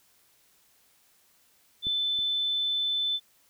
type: tone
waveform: sine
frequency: 3520 Hz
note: A7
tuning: in tune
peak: -25 dBFS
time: 1.82-3.2 s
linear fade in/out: 50 ms
type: clicks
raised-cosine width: 3 ms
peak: -28 / -37 dBFS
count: 2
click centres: 1.869 / 2.19 s
effects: white hiss -64 dBFS RMS until 3.49 s